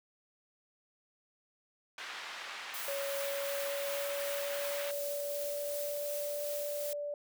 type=band-pass noise; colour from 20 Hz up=pink; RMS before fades=-44 dBFS; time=1.98-4.91 s; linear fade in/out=2 ms; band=1200 to 3600 Hz; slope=12 dB/octave
type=noise with tremolo; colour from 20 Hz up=blue; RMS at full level=-41 dBFS; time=2.74-6.93 s; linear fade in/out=0 ms; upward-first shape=sine; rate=2.7 Hz; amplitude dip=25%
type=tone with pitch glide; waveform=sine; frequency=559 to 583.1 Hz; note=C#5 to D5; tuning=+14 to -13 cents; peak=-35 dBFS; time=2.88-7.14 s; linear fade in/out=2 ms; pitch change=+73 cents; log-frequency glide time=3.15-6.23 s
effects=none